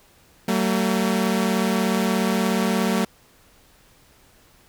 sawtooth tone pair together, 189.8 / 226.6 Hz, F#3 / A#3, +44 / -49 cents, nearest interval minor third, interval 307 cents, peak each -18 dBFS, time 0.48-3.05 s, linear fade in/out 5 ms, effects pink hiss -55 dBFS RMS until 4.68 s

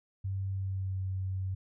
sine tone with pitch glide, 96.6 to 94.61 Hz, G2 to F#2, -25 to +39 cents, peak -31 dBFS, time 0.24-1.55 s, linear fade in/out 10 ms, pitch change -36 cents, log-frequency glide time 0.5-1.01 s, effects none

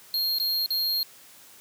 square tone with dropouts, 4232 Hz, C8, 19 cents sharp, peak -24 dBFS, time 0.14-1.03 s, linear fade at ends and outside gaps 1 ms, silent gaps 0.385-0.399 / 0.661-0.705 s, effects white hiss -51 dBFS RMS until 1.6 s + high-pass 100 Hz 12 dB/octave

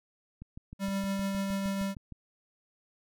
click train, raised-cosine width 5 ms, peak -31 dBFS, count 12, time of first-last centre 0.42-2.123 s, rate 6.46 Hz
square tone with tremolo, 196 Hz, G3, in tune, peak -29 dBFS, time 0.79-1.95 s, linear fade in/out 50 ms, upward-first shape triangle, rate 7 Hz, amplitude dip 30%
effects none

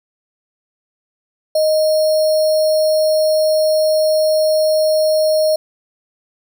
sine tone with sample-and-hold, 622.3 Hz, D#5, in tune, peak -11 dBFS, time 1.55-5.56 s, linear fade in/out 5 ms, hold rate 4900 Hz, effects none

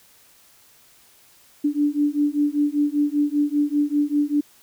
sine beating tone pair, 290 / 295.1 Hz, D4 / D4, -22 / +8 cents, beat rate 5.1 Hz, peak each -21 dBFS, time 1.64-4.41 s, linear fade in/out 10 ms, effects white hiss -54 dBFS RMS until 4.62 s

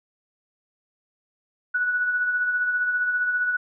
sine tone with tremolo, 1474 Hz, F#6, 7 cents flat, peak -19 dBFS, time 1.74-3.57 s, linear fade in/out 10 ms, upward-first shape sine, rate 15 Hz, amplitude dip 40%, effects none

